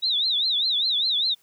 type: tone with vibrato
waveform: sine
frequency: 3761 Hz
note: A#7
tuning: 15 cents sharp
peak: -20 dBFS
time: 0.02-1.35 s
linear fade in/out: 20 ms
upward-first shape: triangle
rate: 5 Hz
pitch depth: 210 cents each way
effects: white hiss -62 dBFS RMS until 1.42 s